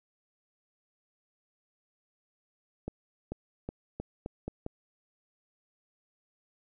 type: accelerating click train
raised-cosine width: 2 ms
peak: -22 dBFS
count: 7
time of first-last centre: 2.88-4.664 s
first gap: 440 ms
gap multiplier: 0.84
effects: none